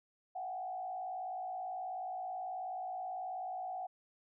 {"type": "tone with frequency modulation", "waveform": "sine", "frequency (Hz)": 743, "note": "F#5", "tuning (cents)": 7, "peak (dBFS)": -38, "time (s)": [0.35, 3.87], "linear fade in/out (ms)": 10, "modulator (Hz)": 58.6, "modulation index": 0.72, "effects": []}